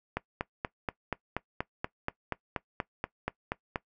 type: click train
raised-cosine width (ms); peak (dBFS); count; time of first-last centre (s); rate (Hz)
0.5; -15; 16; 0.17-3.759; 4.18
effects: noise-tail reverb RT60 0.1 s tail -20 dB re dry